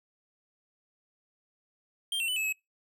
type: tone with pitch steps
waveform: square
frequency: 3179 / 2711 / 2994 / 2600 / 2570 Hz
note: G7 / E7 / F#7 / E7 / E7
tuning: +24 / +48 / +20 / -24 / -45 cents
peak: -29 dBFS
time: 2.12-2.525 s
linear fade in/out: 2 ms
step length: 81 ms
effects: noise-tail reverb RT60 0.2 s tail -26 dB re dry